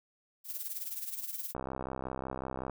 violet noise with tremolo, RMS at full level -36 dBFS, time 0.44-1.54 s, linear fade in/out 50 ms, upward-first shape triangle, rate 19 Hz, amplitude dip 75%
click train, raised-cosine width 1 ms, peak -23 dBFS, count 76, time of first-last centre 1.55-2.697 s, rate 65.4 Hz
effects none

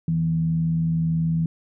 sine tone with frequency modulation, 163.3 Hz, E3, 16 cents flat, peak -19 dBFS, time 0.08-1.46 s, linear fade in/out 2 ms, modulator 78.4 Hz, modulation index 0.28, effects none

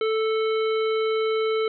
harmonic tone, 440 Hz, A4, in tune, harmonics 1 / 3 / 5 / 7 / 9, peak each -21 / -31 / -35 / -38 / -40 dBFS, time 0.01-1.68 s, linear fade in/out 2 ms, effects none

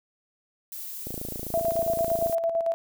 violet noise, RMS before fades -37 dBFS, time 0.72-2.35 s, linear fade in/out 2 ms
click train, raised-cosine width 2 ms, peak -22 dBFS, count 35, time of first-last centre 1.07-2.297 s, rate 27.7 Hz
sine tone with tremolo, 666 Hz, E5, 18 cents sharp, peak -21 dBFS, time 1.54-2.74 s, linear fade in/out 0 ms, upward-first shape square, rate 8.9 Hz, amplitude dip 50%
effects none

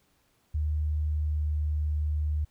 sine tone with pitch glide, 76 to 75.48 Hz, D#2 to D2, -40 to +48 cents, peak -25 dBFS, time 0.54-2.45 s, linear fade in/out 10 ms, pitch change -12 cents, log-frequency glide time 1.13-1.52 s, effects pink hiss -69 dBFS RMS until 2.5 s

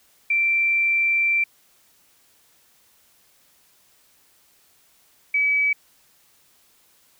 sine tone pair in turn, 2349 / 2287 Hz, D7 / D7, 0 / -47 cents, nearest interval unison, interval 47 cents, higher first, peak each -17 dBFS, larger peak neither, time 0.3-1.44 / 5.34-5.73 s, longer first, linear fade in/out 5 ms, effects white hiss -59 dBFS RMS until 7.19 s

